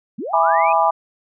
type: linear sweep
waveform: sine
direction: up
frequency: 168.3 to 2582 Hz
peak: -24 dBFS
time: 0.18-0.73 s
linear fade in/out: 10 ms
type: chord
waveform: sine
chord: E dominant seventh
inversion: none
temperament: just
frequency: 659.3 / 824.1 / 988.9 / 1186.7 Hz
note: E5 / G#5 / B5 / D6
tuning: 0 / -14 / +2 / +18 cents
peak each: -19 / -17 / -18 / -20 dBFS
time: 0.33-0.91 s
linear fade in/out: 10 ms
effects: none